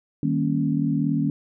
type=chord; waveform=sine; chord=Eb dominant seventh; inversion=none; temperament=equal; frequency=155.56 / 196 / 233.1 / 277.2 Hz; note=Eb3 / G3 / Bb3 / Db4; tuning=0 / 0 / 0 / 0 cents; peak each=-24 / -29 / -26 / -24 dBFS; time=0.23-1.3 s; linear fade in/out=2 ms; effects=none